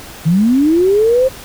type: linear sweep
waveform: sine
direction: up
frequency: 150 to 534 Hz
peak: -8 dBFS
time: 0.25-1.29 s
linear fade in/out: 20 ms
effects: pink hiss -33 dBFS RMS until 1.44 s